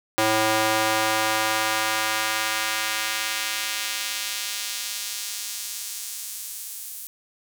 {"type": "tone with high-pass filter sweep", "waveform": "square", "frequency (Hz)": 109.4, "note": "A2", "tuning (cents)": -9, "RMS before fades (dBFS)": -26, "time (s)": [0.18, 7.07], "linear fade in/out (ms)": 0, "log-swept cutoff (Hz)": [480, 11000], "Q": 0.77, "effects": []}